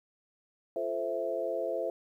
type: chord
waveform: sine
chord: F major seventh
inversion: none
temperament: equal with one note detuned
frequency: 346.6 / 440 / 523.3 / 659.3 Hz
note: F4 / A4 / C5 / E5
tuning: -13 / 0 / 0 / 0 cents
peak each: -39 / -37 / -34 / -34 dBFS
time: 0.76-1.9 s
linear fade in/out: 2 ms
effects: 11-bit